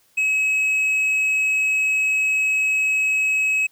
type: tone with hard clipping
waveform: sine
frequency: 2562 Hz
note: E7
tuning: 50 cents flat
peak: -18 dBFS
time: 0.17-3.67 s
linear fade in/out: 10 ms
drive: 3 dB
effects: white hiss -60 dBFS RMS until 3.71 s